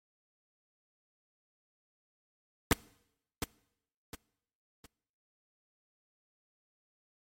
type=noise with echo; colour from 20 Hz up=pink; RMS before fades=-22 dBFS; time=2.71-2.73 s; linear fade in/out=2 ms; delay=710 ms; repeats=3; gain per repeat=-10 dB; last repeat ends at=4.86 s; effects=noise-tail reverb RT60 0.8 s tail -24 dB re dry + MP3 64 kbps